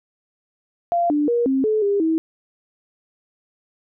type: tone with pitch steps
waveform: sine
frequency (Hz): 690 / 295.2 / 475.2 / 266.9 / 431.7 / 403.3 / 322.2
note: F5 / D4 / A#4 / C4 / A4 / G4 / E4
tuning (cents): -21 / +9 / +33 / +35 / -33 / +49 / -39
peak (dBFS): -16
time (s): 0.92-2.18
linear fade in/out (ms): 0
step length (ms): 180
effects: none